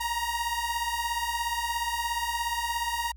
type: beating tone pair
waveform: sawtooth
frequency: 932 / 949 Hz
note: A#5 / A#5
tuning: -1 / +31 cents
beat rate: 17 Hz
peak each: -27 dBFS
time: 0-3.12 s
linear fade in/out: 10 ms
effects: added 60 Hz sine -44 dBFS peak until 3.16 s